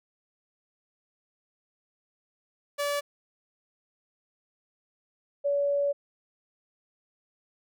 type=tone pair in turn; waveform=sawtooth / sine; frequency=576 / 568.7 Hz; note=D5 / C#5; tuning=-34 / +44 cents; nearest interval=unison; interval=22 cents; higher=first; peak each=-23 dBFS; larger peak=neither; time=2.78-3.01 / 5.44-5.93 s; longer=second; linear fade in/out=20 ms; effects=none